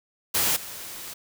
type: noise with level steps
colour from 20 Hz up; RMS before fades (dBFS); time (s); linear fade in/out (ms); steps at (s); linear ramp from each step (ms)
white; -23 / -38; 0.34-1.14; 10; 0.56; 5
effects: none